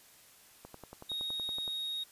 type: click train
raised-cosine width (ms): 1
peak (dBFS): -32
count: 12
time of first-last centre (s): 0.65-1.678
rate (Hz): 10.7
type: tone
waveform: triangle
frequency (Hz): 3752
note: A#7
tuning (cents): +11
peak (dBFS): -33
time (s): 1.09-2.04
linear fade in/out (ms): 10
effects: white hiss -59 dBFS RMS until 2.11 s + resampled to 32000 Hz